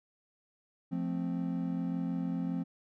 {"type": "chord", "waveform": "triangle", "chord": "F major", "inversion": "none", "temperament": "equal", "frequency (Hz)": [174.61, 220, 261.6], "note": ["F3", "A3", "C4"], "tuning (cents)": [0, 0, 0], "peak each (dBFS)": [-32, -38, -33], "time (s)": [0.91, 2.64], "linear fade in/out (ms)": 20, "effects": []}